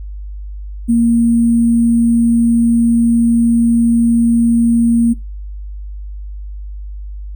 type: tone with sample-and-hold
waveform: sine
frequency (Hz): 233.1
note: A#3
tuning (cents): 0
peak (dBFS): -8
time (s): 0.88-5.14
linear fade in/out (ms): 20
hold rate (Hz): 8820
effects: noise-tail reverb RT60 0.2 s tail -21 dB re dry + added 50 Hz sine -24 dBFS peak until 7.35 s